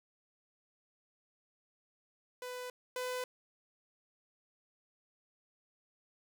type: tone pair in turn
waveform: sawtooth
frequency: 498.7 / 502.5 Hz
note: B4 / B4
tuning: +17 / +30 cents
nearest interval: unison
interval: 13 cents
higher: second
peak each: -37 / -32 dBFS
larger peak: second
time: 2.42-2.7 / 2.96-3.24 s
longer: neither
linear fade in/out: 2 ms
effects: none